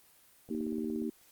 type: click train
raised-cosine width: 2 ms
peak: -36 dBFS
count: 10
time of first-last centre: 0.49-1.019 s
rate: 17 Hz
type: harmonic tone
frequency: 77.78 Hz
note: D#2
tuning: in tune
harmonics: 3 / 4 / 5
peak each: -35 / -37 / -39 dBFS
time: 0.5-1.1 s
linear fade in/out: 5 ms
effects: white hiss -62 dBFS RMS until 1.31 s + Opus 24 kbps